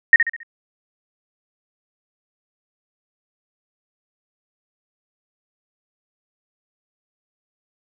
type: tone with echo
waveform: sine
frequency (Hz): 1856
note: A#6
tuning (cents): -8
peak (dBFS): -4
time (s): 0.13-0.16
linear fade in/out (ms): 2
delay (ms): 68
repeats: 4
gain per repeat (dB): -8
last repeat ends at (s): 0.432
effects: none